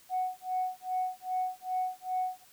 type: tone with tremolo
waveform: sine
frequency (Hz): 740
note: F#5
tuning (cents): 0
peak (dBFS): -26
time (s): 0.09-2.45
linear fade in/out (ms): 50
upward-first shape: sine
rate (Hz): 2.5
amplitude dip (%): 100
effects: tanh soft clip ceiling -23 dBFS + white hiss -59 dBFS RMS until 2.52 s